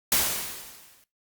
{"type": "noise with exponential decay", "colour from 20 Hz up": "white", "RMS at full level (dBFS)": -20, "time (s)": [0.12, 1.04], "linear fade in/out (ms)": 2, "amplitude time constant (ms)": 200, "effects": ["noise-tail reverb RT60 0.2 s tail -18 dB re dry", "Opus 48 kbps"]}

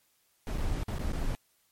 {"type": "noise with dropouts", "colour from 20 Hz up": "brown", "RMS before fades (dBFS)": -31, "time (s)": [0.47, 1.35], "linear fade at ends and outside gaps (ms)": 0, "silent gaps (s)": [[0.576, 0.583], [0.833, 0.882], [0.984, 0.994], [1.121, 1.132]], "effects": ["white hiss -70 dBFS RMS until 1.71 s", "MP3 64 kbps"]}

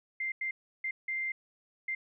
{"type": "tone bursts at uneven times", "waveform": "sine", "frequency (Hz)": 2093, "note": "C7", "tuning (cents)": 0, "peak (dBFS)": -31, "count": 5, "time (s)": [[0.2, 0.32], [0.41, 0.51], [0.84, 0.91], [1.08, 1.32], [1.88, 1.95]], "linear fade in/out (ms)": 5, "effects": []}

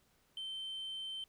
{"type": "tone", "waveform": "sine", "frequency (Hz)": 3100, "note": "G7", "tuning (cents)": -20, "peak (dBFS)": -38, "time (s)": [0.37, 1.24], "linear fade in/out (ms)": 2, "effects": ["tanh soft clip ceiling -38 dBFS", "pink hiss -72 dBFS RMS until 1.28 s"]}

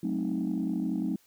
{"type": "chord", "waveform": "sine", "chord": "F# diminished seventh", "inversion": "none", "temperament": "equal with one note detuned", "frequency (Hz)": [185, 216.3, 261.6, 311.1], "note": ["F#3", "A3", "C4", "Eb4"], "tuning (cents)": [0, -29, 0, 0], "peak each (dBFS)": -32, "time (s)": [0.03, 1.16], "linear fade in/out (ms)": 5, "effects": ["tanh soft clip ceiling -21 dBFS", "white hiss -64 dBFS RMS until 1.26 s"]}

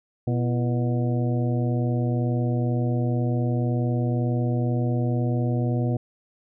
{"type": "harmonic tone with a mistuned harmonic", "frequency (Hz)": 122, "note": "B2", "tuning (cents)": -21, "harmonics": [1, 2, 3, 4, 5, 6], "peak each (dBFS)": [-22, -28, -32, -34, -36, -38], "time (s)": [0.27, 5.97], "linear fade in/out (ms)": 5, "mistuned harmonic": 3, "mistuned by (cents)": -110, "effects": []}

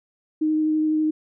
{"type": "tone with vibrato", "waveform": "sine", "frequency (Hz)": 310, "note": "D#4", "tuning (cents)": -6, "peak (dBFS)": -18, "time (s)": [0.41, 1.11], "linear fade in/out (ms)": 10, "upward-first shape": "triangle", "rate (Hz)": 12, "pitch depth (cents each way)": 13, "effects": []}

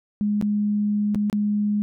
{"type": "tone with dropouts", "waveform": "sine", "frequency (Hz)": 207.7, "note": "G#3", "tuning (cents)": 0, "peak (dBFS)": -19, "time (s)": [0.21, 1.82], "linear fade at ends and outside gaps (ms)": 0, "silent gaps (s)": [[0.413, 0.424], [1.147, 1.156], [1.299, 1.328]], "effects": []}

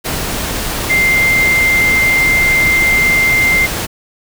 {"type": "tone in noise", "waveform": "sine", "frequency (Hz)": 2093, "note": "C7", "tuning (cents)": 0, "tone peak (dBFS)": -9, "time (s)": [0.89, 3.67], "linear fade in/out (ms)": 20, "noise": "pink", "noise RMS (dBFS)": -19, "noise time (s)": [0.04, 3.87], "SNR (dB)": 7, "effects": []}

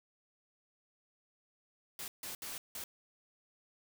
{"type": "noise bursts at uneven times", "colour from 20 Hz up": "white", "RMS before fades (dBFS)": -43, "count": 4, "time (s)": [[1.99, 2.08], [2.23, 2.35], [2.42, 2.58], [2.75, 2.84]], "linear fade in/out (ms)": 2, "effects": []}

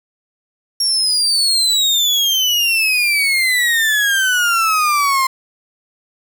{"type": "exponential sweep", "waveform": "35% pulse", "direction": "down", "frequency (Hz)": [5588, 1045], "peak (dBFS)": -11, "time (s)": [0.8, 5.27], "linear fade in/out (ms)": 5, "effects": ["7-bit"]}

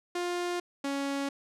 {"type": "tone pair in turn", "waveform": "sawtooth", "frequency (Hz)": [352.4, 278.3], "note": ["F4", "C#4"], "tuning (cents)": [16, 7], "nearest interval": "major third", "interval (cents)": 409, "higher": "first", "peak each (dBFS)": -26, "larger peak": "neither", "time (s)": [[0.15, 0.6], [0.84, 1.29]], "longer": "neither", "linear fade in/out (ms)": 5, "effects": ["low-pass 9000 Hz 12 dB/octave"]}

